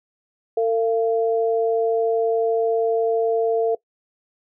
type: tone pair together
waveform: sine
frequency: 452.3 / 684.2 Hz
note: A4 / F5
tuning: +48 / -36 cents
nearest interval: perfect fifth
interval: 716 cents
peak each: -17 / -24 dBFS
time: 0.57-3.75 s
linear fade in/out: 5 ms
effects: noise-tail reverb RT60 0.1 s tail -21 dB re dry